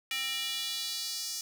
square tone with high-pass filter sweep, 264.2 Hz, C4, 17 cents sharp, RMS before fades -35 dBFS, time 0.11-1.41 s, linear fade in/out 2 ms, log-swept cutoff 2500 to 5600 Hz, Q 2.6, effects none

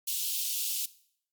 white high-pass noise, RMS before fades -32 dBFS, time 0.07-0.86 s, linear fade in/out 10 ms, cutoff 2800 Hz, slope 48 dB/octave, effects noise-tail reverb RT60 0.6 s tail -18 dB re dry + Opus 48 kbps

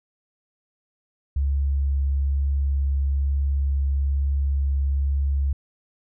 sine tone with vibrato, 69.3 Hz, C#2, in tune, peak -19 dBFS, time 1.36-5.53 s, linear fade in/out 5 ms, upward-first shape triangle, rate 1.1 Hz, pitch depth 9 cents each way, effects none

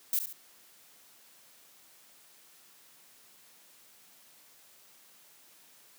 violet noise with echo, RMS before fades -28 dBFS, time 0.13-0.19 s, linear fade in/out 2 ms, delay 69 ms, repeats 2, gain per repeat -8 dB, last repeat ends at 0.328 s, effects white hiss -59 dBFS RMS until 5.98 s + high-pass 150 Hz 12 dB/octave

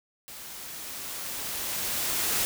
white noise with level ramp, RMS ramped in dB -43 to -26 dBFS, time 0.28-2.45 s, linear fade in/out 0 ms, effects none

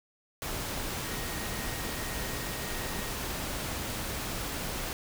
sine tone in noise, 1873 Hz, A#6, 8 cents sharp, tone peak -45 dBFS, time 1.04-3.1 s, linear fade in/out 0 ms, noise pink, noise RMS -35 dBFS, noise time 0.42-4.93 s, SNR -13 dB, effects none

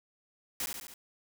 white noise with echo, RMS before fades -34 dBFS, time 0.6-0.66 s, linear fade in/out 2 ms, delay 70 ms, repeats 4, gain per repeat -4 dB, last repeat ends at 0.94 s, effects none

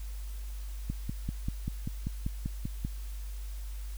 click train, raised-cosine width 5 ms, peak -20 dBFS, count 11, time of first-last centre 0.9-2.849 s, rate 5.13 Hz, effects added 50 Hz sine -36 dBFS peak until 3.97 s + white hiss -54 dBFS RMS until 3.97 s

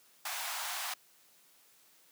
pink high-pass noise, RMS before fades -38 dBFS, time 0.25-0.94 s, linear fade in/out 5 ms, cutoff 710 Hz, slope 48 dB/octave, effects white hiss -64 dBFS RMS until 2.11 s + high-pass 150 Hz 12 dB/octave

